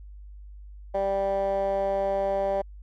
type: tone with band-pass filter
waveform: 15% pulse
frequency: 196 Hz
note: G3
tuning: in tune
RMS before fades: -26 dBFS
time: 0.94-2.62 s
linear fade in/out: 10 ms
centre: 650 Hz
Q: 4.2
effects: added 50 Hz sine -41 dBFS peak until 2.82 s